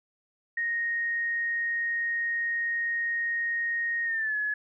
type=tone with pitch glide; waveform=sine; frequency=1864.7 to 1700.1 Hz; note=A#6 to G#6; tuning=0 to +40 cents; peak=-26 dBFS; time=0.57-4.54 s; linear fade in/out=5 ms; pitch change=-160 cents; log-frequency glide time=4.05-4.36 s; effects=none